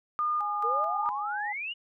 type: tone with tremolo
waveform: sine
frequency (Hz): 1215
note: D#6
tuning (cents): -42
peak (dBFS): -25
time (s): 0.19-1.09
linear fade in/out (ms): 0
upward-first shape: square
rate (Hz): 2.3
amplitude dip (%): 40
type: tone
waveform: sine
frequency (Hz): 830.6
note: G#5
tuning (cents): 0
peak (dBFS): -32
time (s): 0.4-1.53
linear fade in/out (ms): 10
type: exponential sweep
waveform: sine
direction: up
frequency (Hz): 440 to 2960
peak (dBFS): -32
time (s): 0.63-1.74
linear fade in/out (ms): 20
effects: none